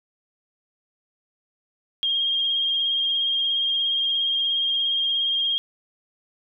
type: tone with vibrato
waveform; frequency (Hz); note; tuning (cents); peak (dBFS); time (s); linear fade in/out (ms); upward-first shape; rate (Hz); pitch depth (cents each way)
sine; 3225; G7; +48; -20; 2.03-5.58; 0; sine; 17; 23
effects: none